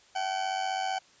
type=tone with amplitude modulation; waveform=40% pulse; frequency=760 Hz; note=F#5; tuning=46 cents sharp; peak=-25 dBFS; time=0.15-0.99 s; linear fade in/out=10 ms; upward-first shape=sine; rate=95.5 Hz; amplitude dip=65%; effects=white hiss -59 dBFS RMS until 1.2 s + resampled to 16000 Hz